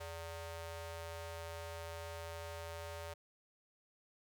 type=ring-modulated tone; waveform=sawtooth; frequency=332.8 Hz; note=E4; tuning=17 cents sharp; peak=-37 dBFS; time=0-3.14 s; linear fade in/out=10 ms; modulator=249 Hz; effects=none